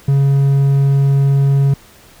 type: tone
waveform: triangle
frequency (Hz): 138.59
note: C#3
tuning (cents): 0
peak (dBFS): -7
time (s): 0.08-1.74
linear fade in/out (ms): 5
effects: pink hiss -44 dBFS RMS until 2.2 s